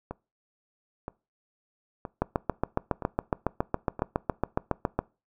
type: two click trains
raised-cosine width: 1 ms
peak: -20 / -10 dBFS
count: 5 / 21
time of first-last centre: 0.11-3.993 / 2.22-4.99 s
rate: 1.03 / 7.22 Hz
effects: noise-tail reverb RT60 0.3 s tail -23 dB re dry